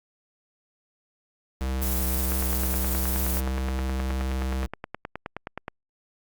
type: tone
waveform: square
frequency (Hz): 65.41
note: C2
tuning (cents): 0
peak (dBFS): -26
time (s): 1.61-4.66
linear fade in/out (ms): 0
type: noise with tremolo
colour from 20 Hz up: violet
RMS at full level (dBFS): -28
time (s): 1.81-3.41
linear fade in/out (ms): 20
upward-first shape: sine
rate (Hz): 19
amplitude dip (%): 25
type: click train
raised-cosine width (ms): 0.5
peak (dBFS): -17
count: 33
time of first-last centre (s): 2.32-5.681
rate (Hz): 9.52
effects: Opus 48 kbps